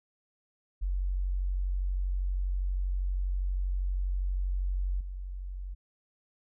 sine tone with level steps, 46.25 Hz, F#1, in tune, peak -27 / -35 dBFS, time 0.81-5.75 s, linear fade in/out 20 ms, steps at 5 s, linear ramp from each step 10 ms, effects none

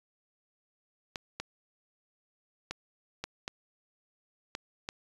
clicks, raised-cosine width 0.2 ms, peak -18 dBFS, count 7, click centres 1.158 / 1.4 / 2.71 / 3.24 / 3.479 / 4.551 / 4.889 s, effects resampled to 24000 Hz

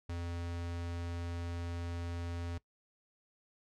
square tone, 85.8 Hz, F2, 30 cents flat, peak -38 dBFS, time 0.09-2.58 s, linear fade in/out 5 ms, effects noise-tail reverb RT60 0.1 s tail -20 dB re dry + low-pass 7000 Hz 12 dB/octave

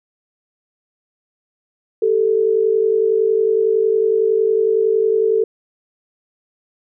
sine tone pair together, 392 / 442.9 Hz, G4 / A4, 0 / +11 cents, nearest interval major second, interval 211 cents, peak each -18 / -14 dBFS, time 2.02-5.44 s, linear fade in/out 5 ms, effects none

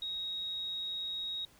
sine tone, 3778 Hz, A#7, 22 cents sharp, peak -35 dBFS, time 0.02-1.45 s, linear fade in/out 2 ms, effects pink hiss -62 dBFS RMS until 1.59 s

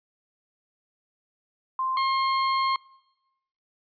sine / 40% pulse tone pair in turn, 1046.5 / 1067.9 Hz, C6 / C6, 0 / +35 cents, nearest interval unison, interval 35 cents, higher second, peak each -24 / -21 dBFS, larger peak second, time 1.79-1.97 / 1.97-2.76 s, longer second, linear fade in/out 2 ms, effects noise-tail reverb RT60 1.0 s tail -25 dB re dry + resampled to 11025 Hz

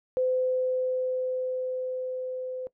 sine tone with level ramp, 511 Hz, C5, 41 cents flat, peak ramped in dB -22 to -32 dBFS, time 0.17-2.67 s, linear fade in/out 0 ms, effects noise-tail reverb RT60 0.1 s tail -19 dB re dry

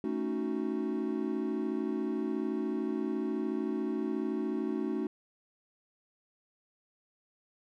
triangle chord, D# half-diminished seventh, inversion second, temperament equal, 220 / 277.2 / 311.1 / 370 Hz, A3 / C#4 / D#4 / F#4, 0 / 0 / 0 / 0 cents, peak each -34 dBFS, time 0.04-5.07 s, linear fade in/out 2 ms, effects none

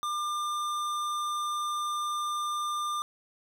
sine tone with hard clipping, 1198 Hz, D6, 34 cents sharp, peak -31 dBFS, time 0.03-3.02 s, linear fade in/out 0 ms, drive 15 dB, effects none

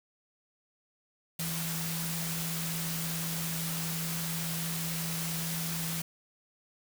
sine tone in noise, 164.81 Hz, E3, in tune, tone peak -35 dBFS, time 1.39-6.02 s, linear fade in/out 5 ms, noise white, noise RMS -36 dBFS, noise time 1.39-6.02 s, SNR -2 dB, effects none

